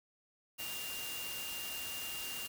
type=tone in noise; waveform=sine; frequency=2796 Hz; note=F7; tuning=1 cent sharp; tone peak=-43 dBFS; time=0.58-2.48 s; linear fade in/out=20 ms; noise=white; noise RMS=-43 dBFS; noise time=0.58-2.48 s; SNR=-3 dB; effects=none